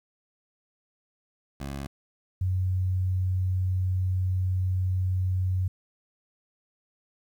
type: tone pair in turn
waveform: 15% pulse / sine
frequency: 69.4 / 92.64 Hz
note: C#2 / F#2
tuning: +3 / +3 cents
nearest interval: perfect fourth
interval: 500 cents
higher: second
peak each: -27 / -23 dBFS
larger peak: second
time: 1.6-1.87 / 2.41-5.68 s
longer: second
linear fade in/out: 5 ms
effects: 10-bit